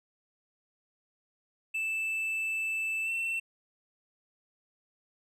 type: tone with pitch glide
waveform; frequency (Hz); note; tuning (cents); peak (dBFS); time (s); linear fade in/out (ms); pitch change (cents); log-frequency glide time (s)
triangle; 2640 to 2691; E7 to E7; +2 to +35; -28; 1.74-3.4; 10; +33; 3.04-3.1
effects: none